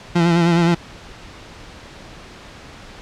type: tone with vibrato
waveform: 30% pulse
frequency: 170.1 Hz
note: F3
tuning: 45 cents flat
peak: -10 dBFS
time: 0.15-0.75 s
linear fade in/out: 10 ms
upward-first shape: sine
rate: 9.6 Hz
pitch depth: 44 cents each way
effects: pink hiss -39 dBFS RMS until 3.01 s + low-pass 5000 Hz 12 dB/octave